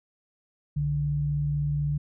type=tone pair together; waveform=sine; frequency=61.9 / 145.95 Hz; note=B1 / D3; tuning=+5 / -10 cents; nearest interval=octave + minor third; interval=1485 cents; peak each=-34 / -24 dBFS; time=0.76-1.98 s; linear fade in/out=10 ms; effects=none

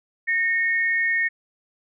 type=tone pair together; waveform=sine; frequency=1841.6 / 2190 Hz; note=A#6 / C#7; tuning=-22 / -22 cents; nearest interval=minor third; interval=300 cents; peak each=-20 / -25 dBFS; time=0.27-1.29 s; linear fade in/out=20 ms; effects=none

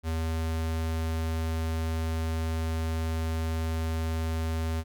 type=tone; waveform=square; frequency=80.9 Hz; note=E2; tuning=32 cents flat; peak=-28 dBFS; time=0.03-4.84 s; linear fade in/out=50 ms; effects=none

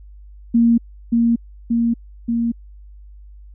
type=tone with echo; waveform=sine; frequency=233.1 Hz; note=A#3; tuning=in tune; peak=-10 dBFS; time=0.54-0.78 s; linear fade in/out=10 ms; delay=580 ms; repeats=3; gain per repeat=-2 dB; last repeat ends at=2.52 s; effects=added 50 Hz sine -38 dBFS peak until 3.54 s

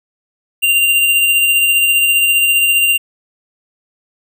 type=tone with tremolo; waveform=square; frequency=2781 Hz; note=F7; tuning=8 cents flat; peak=-9 dBFS; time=0.62-2.98 s; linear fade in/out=20 ms; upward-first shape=sine; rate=15 Hz; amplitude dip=30%; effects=none

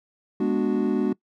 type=chord; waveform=triangle; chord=G# half-diminished seventh; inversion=none; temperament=equal with one note detuned; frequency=207.7 / 244.8 / 293.7 / 370 Hz; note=G#3 / B3 / D4 / F#4; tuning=0 / -15 / 0 / 0 cents; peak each=-24 dBFS; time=0.4-1.13 s; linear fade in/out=5 ms; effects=noise-tail reverb RT60 0.1 s tail -22 dB re dry

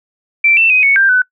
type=tone with pitch steps; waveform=sine; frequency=2342 / 2674 / 2512 / 2217 / 1584 / 1500 Hz; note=D7 / E7 / D#7 / C#7 / G6 / F#6; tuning=-5 / +24 / +16 / 0 / +18 / +23 cents; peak=-7 dBFS; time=0.44-1.22 s; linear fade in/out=5 ms; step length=130 ms; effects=noise-tail reverb RT60 0.1 s tail -23 dB re dry

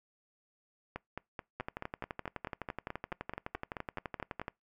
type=two click trains; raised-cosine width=0.5 ms; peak=-23 / -22 dBFS; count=17 / 35; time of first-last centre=0.96-4.416 / 1.6-4.481 s; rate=4.63 / 11.8 Hz; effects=noise-tail reverb RT60 0.2 s tail -25 dB re dry

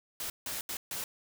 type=noise bursts at uneven times; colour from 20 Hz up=white; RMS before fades=-37 dBFS; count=4; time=0.2-0.3 / 0.46-0.61 / 0.69-0.77 / 0.91-1.04 s; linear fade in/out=2 ms; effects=none

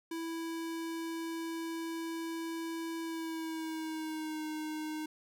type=tone with pitch glide; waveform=square; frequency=329.6 to 309.3 Hz; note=E4 to D#4; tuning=0 to -10 cents; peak=-37 dBFS; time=0.11-5.06 s; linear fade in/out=5 ms; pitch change=-110 cents; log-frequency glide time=3.01-4.45 s; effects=none

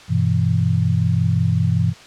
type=chord; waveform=sine; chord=E minor; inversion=first; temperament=equal; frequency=98 / 123.47 / 164.81 Hz; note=G2 / B2 / E3; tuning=0 / 0 / 0 cents; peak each=-19 dBFS; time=0.08-1.94 s; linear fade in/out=50 ms; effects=white hiss -42 dBFS RMS until 2.06 s + low-pass 5000 Hz 12 dB/octave

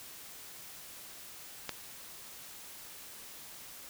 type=click; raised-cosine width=0.2 ms; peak=-17 dBFS; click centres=1.693 s; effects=white hiss -49 dBFS RMS until 3.89 s

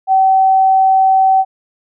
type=tone; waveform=sine; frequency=765 Hz; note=G5; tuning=42 cents flat; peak=-7 dBFS; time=0.07-1.45 s; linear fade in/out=50 ms; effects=none

